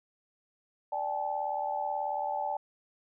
sine chord, D suspended fourth, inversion none, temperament equal with one note detuned, 587.3 / 784 / 862.4 Hz, D5 / G5 / A5, 0 / 0 / -35 cents, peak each -37 / -34 / -33 dBFS, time 0.92-2.57 s, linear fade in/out 5 ms, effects none

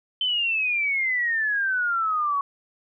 sine exponential sweep, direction down, 3087 to 1108.7 Hz, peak -21 dBFS, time 0.21-2.41 s, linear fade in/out 2 ms, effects none

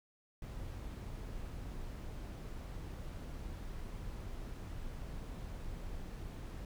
brown noise, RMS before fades -44 dBFS, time 0.42-6.65 s, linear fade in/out 2 ms, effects none

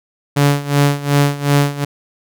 sawtooth tone with tremolo, 143 Hz, D3, 46 cents flat, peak -5 dBFS, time 0.36-1.85 s, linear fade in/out 10 ms, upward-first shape sine, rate 2.7 Hz, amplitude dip 85%, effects none

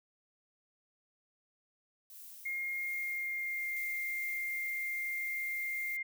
violet noise with tremolo, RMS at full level -50 dBFS, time 2.1-4.34 s, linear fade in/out 2 ms, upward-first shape sine, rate 1.4 Hz, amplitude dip 45%
sine tone with pitch glide, 2134 to 2109 Hz, C7 to C7, +34 to +13 cents, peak -34 dBFS, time 2.45-6.03 s, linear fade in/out 10 ms, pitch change -21 cents, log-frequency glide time 2.77-3.76 s
violet noise, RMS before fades -49 dBFS, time 3.76-5.97 s, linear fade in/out 5 ms
effects none

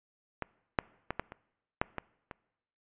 clicks, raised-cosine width 0.5 ms, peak -18 / -10 / -17 / -16 / -28 / -11 / -19 / -26 dBFS, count 8, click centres 0.423 / 0.788 / 1.106 / 1.196 / 1.321 / 1.815 / 1.983 / 2.312 s, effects noise-tail reverb RT60 0.9 s tail -23 dB re dry + resampled to 8000 Hz

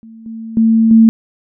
sine tone with level steps, 224.7 Hz, A3, 37 cents sharp, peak -33 / -24 / -7 / -3 dBFS, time 0.03-1.09 s, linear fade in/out 0 ms, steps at 0.26 / 0.57 / 0.91 s, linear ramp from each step 2 ms, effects none

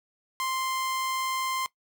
sawtooth tone, 1046.5 Hz, C6, in tune, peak -24 dBFS, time 0.4-1.66 s, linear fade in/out 0 ms, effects noise-tail reverb RT60 0.1 s tail -19 dB re dry

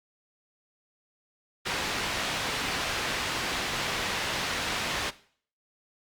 white low-pass noise, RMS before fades -31 dBFS, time 1.65-5.11 s, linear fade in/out 20 ms, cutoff 3500 Hz, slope 12 dB/octave, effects noise-tail reverb RT60 0.5 s tail -17 dB re dry + Opus 48 kbps

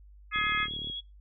harmonic tone, 421.3 Hz, G#4, 25 cents sharp, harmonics 3 / 4 / 5 / 6, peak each -31 / -32 / -31 / -35 dBFS, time 0.31-0.68 s, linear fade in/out 50 ms
sine tone with vibrato, 3322 Hz, G#7, in tune, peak -34 dBFS, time 0.33-1.01 s, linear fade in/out 20 ms, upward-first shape square, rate 8 Hz, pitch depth 11 cents each way
click train, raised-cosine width 3 ms, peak -31 dBFS, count 21, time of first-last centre 0.36-0.899 s, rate 37.1 Hz
effects noise-tail reverb RT60 0.2 s tail -20 dB re dry + added 50 Hz sine -50 dBFS peak until 1.2 s

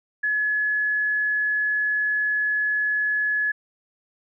sine tone, 1701 Hz, G#6, 41 cents sharp, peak -20 dBFS, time 0.23-3.52 s, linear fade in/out 10 ms, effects none

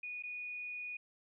sine tone with dropouts, 2464 Hz, D#7, 17 cents flat, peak -40 dBFS, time 0.03-0.97 s, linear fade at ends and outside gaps 5 ms, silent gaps 0.225-0.235 s, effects none

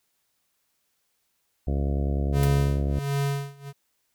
harmonic tone, 70 Hz, C#2, 18 cents sharp, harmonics 1 / 2 / 3 / 4 / 5 / 6 / 7 / 8 / 9 / 10, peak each -24 / -30 / -34 / -36 / -38 / -40 / -41 / -42 / -43 / -44 dBFS, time 1.67-2.99 s, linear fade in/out 5 ms
square tone with tremolo, 140.2 Hz, C#3, 20 cents sharp, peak -23 dBFS, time 2.32-3.73 s, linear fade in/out 50 ms, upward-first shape sine, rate 1.4 Hz, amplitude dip 95%
white noise with exponential decay, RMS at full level -28 dBFS, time 2.43-2.5 s, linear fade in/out 2 ms, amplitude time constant 15 ms
effects white hiss -73 dBFS RMS until 4.14 s

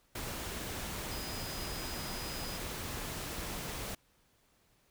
sine tone in noise, 4978 Hz, D#8, in tune, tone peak -46 dBFS, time 1.11-2.57 s, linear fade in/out 5 ms, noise pink, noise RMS -40 dBFS, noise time 0.15-3.95 s, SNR -9 dB, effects pink hiss -70 dBFS RMS until 4.9 s

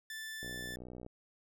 sawtooth tone, 1760 Hz, A6, in tune, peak -38 dBFS, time 0.1-0.76 s, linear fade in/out 2 ms
click train, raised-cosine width 2 ms, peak -34 dBFS, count 40, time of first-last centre 0.43-1.064 s, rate 61.5 Hz
effects none

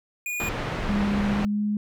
square tone, 2447 Hz, D#7, 29 cents flat, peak -28 dBFS, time 0.26-0.49 s, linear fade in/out 2 ms
pink low-pass noise, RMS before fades -29 dBFS, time 0.4-1.45 s, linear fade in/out 0 ms, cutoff 2400 Hz, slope 12 dB/octave
sine tone with pitch glide, 203.4 to 208.6 Hz, G#3 to G#3, -36 to +8 cents, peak -22 dBFS, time 0.89-1.77 s, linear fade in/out 2 ms, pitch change +44 cents, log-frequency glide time 1.32-1.61 s
effects none

